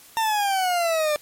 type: exponential sweep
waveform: 40% pulse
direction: down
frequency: 910 to 590 Hz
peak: -19 dBFS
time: 0.17-1.16 s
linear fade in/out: 0 ms
effects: white hiss -49 dBFS RMS until 1.21 s + MP3 64 kbps